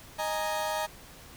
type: chord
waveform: 35% pulse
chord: D# suspended fourth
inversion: none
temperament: equal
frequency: 622.3 / 830.6 / 932.3 Hz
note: D#5 / G#5 / A#5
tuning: 0 / 0 / 0 cents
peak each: -31 / -33 / -32 dBFS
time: 0.18-0.87 s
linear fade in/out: 20 ms
effects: pink hiss -50 dBFS RMS until 1.36 s